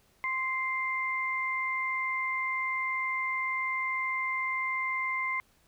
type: tone pair together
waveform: sine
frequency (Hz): 1045.6 / 2093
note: C6 / C7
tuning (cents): -1 / 0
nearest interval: octave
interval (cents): 1201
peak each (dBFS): -33 / -30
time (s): 0.24-5.4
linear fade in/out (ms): 0
effects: pink hiss -66 dBFS RMS until 5.67 s